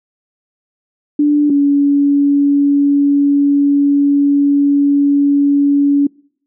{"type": "tone pair in turn", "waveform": "sine", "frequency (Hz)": [293.7, 283.9], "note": ["D4", "C#4"], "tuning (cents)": [0, 41], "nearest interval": "minor second", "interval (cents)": 59, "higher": "first", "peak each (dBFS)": -8, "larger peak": "neither", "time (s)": [[1.19, 1.5], [1.5, 6.07]], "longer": "second", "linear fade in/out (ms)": 5, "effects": ["noise-tail reverb RT60 0.6 s tail -26 dB re dry"]}